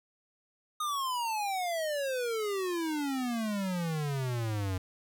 square exponential sweep, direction down, 1244.5 to 91 Hz, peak -31 dBFS, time 0.8-4.78 s, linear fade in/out 5 ms, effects none

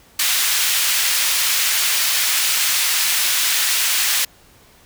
pink high-pass noise, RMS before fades -18 dBFS, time 0.19-4.25 s, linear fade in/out 5 ms, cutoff 2200 Hz, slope 12 dB/octave, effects pink hiss -50 dBFS RMS until 4.85 s

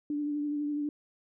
sine tone with vibrato, 293.7 Hz, D4, in tune, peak -29 dBFS, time 0.1-0.89 s, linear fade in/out 2 ms, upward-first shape triangle, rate 12 Hz, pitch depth 28 cents each way, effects none

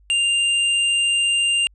square tone, 2794 Hz, F7, in tune, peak -17 dBFS, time 0.1-1.67 s, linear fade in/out 0 ms, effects added 50 Hz sine -50 dBFS peak until 1.74 s + resampled to 24000 Hz

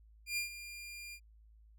sawtooth tone with ADSR envelope, 2400 Hz, D7, 37 cents sharp, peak -29 dBFS, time 0.26-1.2 s, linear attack 110 ms, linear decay 120 ms, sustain -13 dB, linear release 66 ms, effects added 54 Hz sine -58 dBFS peak until 1.78 s

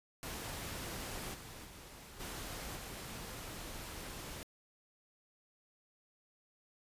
pink noise with level steps, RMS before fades -43 / -50 / -53 / -44 / -46 dBFS, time 0.23-4.43 s, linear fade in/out 0 ms, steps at 1.33 / 1.64 / 2.19 / 2.75 s, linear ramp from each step 20 ms, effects resampled to 32000 Hz

